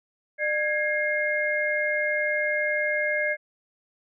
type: tone cluster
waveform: sine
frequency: 600 / 1652 / 2130 Hz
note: D5 / G#6 / C7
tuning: +37 / -10 / +30 cents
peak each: -27 dBFS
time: 0.38-3.37 s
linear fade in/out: 50 ms
effects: none